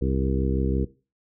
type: harmonic tone with a mistuned harmonic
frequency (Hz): 66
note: C2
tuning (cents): +16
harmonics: 1 / 2 / 3 / 4 / 5 / 6 / 7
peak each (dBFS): -25 / -28 / -30 / -31 / -32 / -33 / -33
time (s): 0.01-0.85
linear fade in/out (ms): 10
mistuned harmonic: 7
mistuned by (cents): +24
effects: noise-tail reverb RT60 0.3 s tail -17 dB re dry

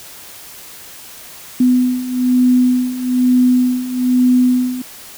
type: beating tone pair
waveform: sine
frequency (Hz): 250 / 251.1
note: B3 / B3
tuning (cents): +21 / +29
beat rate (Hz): 1.1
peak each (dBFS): -16 / -12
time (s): 1.6-4.82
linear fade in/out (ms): 5
effects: white hiss -36 dBFS RMS until 5.17 s

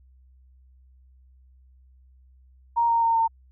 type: tone with pitch steps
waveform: sine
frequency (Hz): 935 / 925.9 / 916.8 / 907.9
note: A#5 / A#5 / A#5 / A#5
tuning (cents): +5 / -12 / -29 / -46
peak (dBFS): -18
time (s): 2.76-3.28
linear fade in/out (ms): 20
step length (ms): 130
effects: added 64 Hz sine -52 dBFS peak until 3.51 s

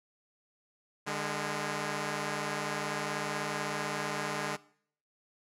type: tone pair together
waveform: 5% pulse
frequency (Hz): 148.88 / 205.3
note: D3 / G#3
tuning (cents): +24 / -20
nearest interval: tritone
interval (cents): 556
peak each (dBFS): -24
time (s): 1.06-4.57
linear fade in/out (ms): 20
effects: noise-tail reverb RT60 0.6 s tail -21 dB re dry + low-pass 10000 Hz 12 dB/octave

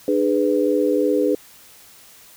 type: chord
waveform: sine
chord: G# diminished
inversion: second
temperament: just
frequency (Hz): 299 / 415.3 / 498.4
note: D4 / G#4 / B4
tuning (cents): +31 / 0 / +16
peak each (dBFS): -20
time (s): 0.08-1.35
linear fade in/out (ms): 2
effects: white hiss -47 dBFS RMS until 2.36 s

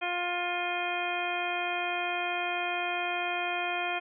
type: harmonic tone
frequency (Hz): 352.9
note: F4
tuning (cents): +18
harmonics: 1 / 2 / 3 / 4 / 5 / 6 / 7 / 9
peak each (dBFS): -39 / -33 / -40 / -38 / -41 / -41 / -34 / -41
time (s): 0.01-4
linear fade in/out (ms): 20
effects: none

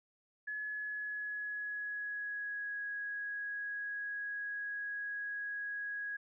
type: tone with pitch glide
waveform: sine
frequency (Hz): 1701 to 1659.3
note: G#6 to G#6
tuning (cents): +41 to -2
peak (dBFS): -37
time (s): 0.47-6.17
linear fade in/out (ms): 10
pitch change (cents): -43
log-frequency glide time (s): 0.64-2.85
effects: none

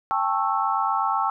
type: chord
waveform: sine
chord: A dominant seventh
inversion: third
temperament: just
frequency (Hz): 792 / 880 / 1100 / 1320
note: G5 / A5 / C#6 / E6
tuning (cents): +18 / 0 / -14 / +2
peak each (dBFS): -26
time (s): 0.11-1.3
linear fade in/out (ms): 0
effects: none

